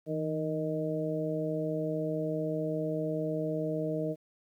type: harmonic tone with a mistuned harmonic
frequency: 155.56 Hz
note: D#3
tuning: in tune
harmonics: 1 / 2 / 3 / 4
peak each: -35 / -35 / -35 / -35 dBFS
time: 0.06-4.16 s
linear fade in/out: 50 ms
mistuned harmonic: 1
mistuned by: +53 cents
effects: 11-bit